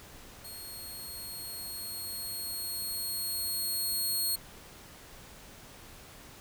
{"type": "tone with level ramp", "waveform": "10% pulse", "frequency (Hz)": 4300, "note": "C8", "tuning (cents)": 47, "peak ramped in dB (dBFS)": [-36, -21], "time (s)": [0.44, 4.36], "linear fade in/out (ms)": 10, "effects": ["pink hiss -51 dBFS RMS until 6.4 s"]}